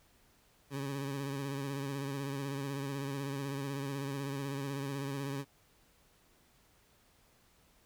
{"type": "tone with vibrato", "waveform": "20% pulse", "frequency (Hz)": 138.59, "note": "C#3", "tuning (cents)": 0, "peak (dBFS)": -31, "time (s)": [0.7, 5.45], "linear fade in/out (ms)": 50, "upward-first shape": "sine", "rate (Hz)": 16, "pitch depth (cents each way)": 45, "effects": ["pink hiss -67 dBFS RMS until 7.85 s"]}